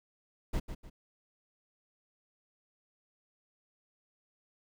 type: noise with echo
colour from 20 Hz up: brown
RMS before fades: -31 dBFS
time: 0.53-0.6 s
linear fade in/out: 10 ms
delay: 150 ms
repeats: 2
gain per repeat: -9 dB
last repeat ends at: 0.9 s
effects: none